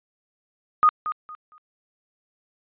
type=tone with echo; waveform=sine; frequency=1238 Hz; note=D#6; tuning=9 cents flat; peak=-12 dBFS; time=0.83-0.89 s; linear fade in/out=0 ms; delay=230 ms; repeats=3; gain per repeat=-12 dB; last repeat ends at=1.58 s; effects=resampled to 8000 Hz